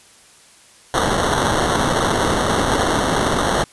violet noise with sample-and-hold, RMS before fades -18 dBFS, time 0.94-3.64 s, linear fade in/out 0 ms, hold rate 2450 Hz, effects white hiss -48 dBFS RMS until 3.72 s + resampled to 24000 Hz

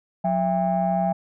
sine tone cluster, 181.3 / 667 / 801 Hz, F#3 / E5 / G5, -35 / +20 / +37 cents, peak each -23 dBFS, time 0.24-1.13 s, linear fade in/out 10 ms, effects tanh soft clip ceiling -13 dBFS

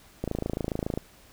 click train, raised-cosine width 2 ms, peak -15 dBFS, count 21, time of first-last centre 0.24-0.975 s, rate 27.2 Hz, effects pink hiss -55 dBFS RMS until 1.32 s

